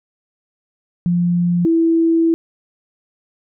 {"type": "tone pair in turn", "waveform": "sine", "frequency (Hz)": [174.61, 329.6], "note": ["F3", "E4"], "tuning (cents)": [0, 0], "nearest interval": "major seventh", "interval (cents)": 1100, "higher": "second", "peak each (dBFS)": [-13, -11], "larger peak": "second", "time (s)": [[1.06, 1.65], [1.65, 2.34]], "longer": "second", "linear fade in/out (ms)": 0, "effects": []}